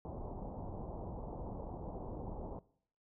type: low-pass noise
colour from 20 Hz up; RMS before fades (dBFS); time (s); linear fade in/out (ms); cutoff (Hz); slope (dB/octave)
pink; -44; 0.05-2.59; 0; 940; 48
effects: noise-tail reverb RT60 0.6 s tail -20 dB re dry